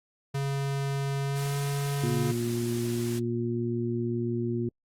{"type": "tone with pitch glide", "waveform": "square", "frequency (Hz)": [138.59, 141.09], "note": ["C#3", "C#3"], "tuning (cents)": [0, 31], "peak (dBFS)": -28, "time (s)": [0.34, 2.32], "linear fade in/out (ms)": 10, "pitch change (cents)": 31, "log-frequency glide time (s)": [1.25, 1.55]}
{"type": "noise", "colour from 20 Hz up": "white", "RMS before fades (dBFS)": -40, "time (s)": [1.35, 3.2], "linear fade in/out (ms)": 20}
{"type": "harmonic tone", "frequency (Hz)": 118.2, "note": "A#2", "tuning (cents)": 24, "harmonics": [1, 2, 3], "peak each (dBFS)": [-31, -31, -31], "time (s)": [2.03, 4.69], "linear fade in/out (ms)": 5}
{"effects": ["low-pass 12000 Hz 12 dB/octave", "Opus 48 kbps"]}